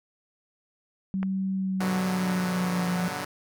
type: tone with pitch glide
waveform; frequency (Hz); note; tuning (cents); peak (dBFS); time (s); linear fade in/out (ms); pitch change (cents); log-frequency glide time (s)
sine; 191.3 to 177.46; G3 to F3; -42 to +28; -25; 1.14-3.08; 0; -130; 1.54-2.86
type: click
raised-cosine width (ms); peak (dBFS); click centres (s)
0.5; -20; 1.23
type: chord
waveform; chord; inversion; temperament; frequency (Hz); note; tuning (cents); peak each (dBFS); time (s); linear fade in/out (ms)
5% pulse; G major seventh; none; equal with one note detuned; 98.57 / 123.47 / 146.83 / 185; G2 / B2 / D3 / F#3; +10 / 0 / 0 / 0; -28 / -26 / -24 / -23; 1.8-3.25; 5
effects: none